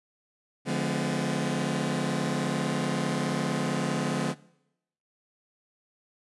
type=chord; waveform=sawtooth; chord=D diminished seventh; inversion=none; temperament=just; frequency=146.83 / 176.2 / 211.4 / 253.7 Hz; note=D3 / F3 / Ab3 / Cb4; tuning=0 / +16 / +31 / +47 cents; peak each=-28 dBFS; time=0.65-4.35 s; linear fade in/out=50 ms; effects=noise-tail reverb RT60 0.8 s tail -21 dB re dry + resampled to 24000 Hz